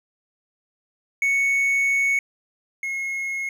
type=tone pair in turn; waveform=triangle; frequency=2217 / 2166 Hz; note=C#7 / C#7; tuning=0 / -41 cents; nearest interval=unison; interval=41 cents; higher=first; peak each=-16 / -23 dBFS; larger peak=first; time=1.22-2.19 / 2.83-3.49 s; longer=first; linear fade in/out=2 ms; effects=none